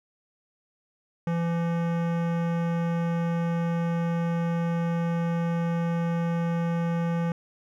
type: tone with hard clipping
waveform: sine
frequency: 168.9 Hz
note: E3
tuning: 42 cents sharp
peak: -26 dBFS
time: 1.27-7.32 s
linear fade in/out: 2 ms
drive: 18 dB
effects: none